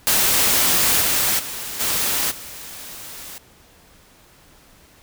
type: noise with level steps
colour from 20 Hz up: white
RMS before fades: -17 / -19 / -30 / -21 / -36 dBFS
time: 0.07-3.38 s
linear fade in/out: 0 ms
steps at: 1 / 1.38 / 1.79 / 2.3 s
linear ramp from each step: 20 ms
effects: pink hiss -51 dBFS RMS until 5.02 s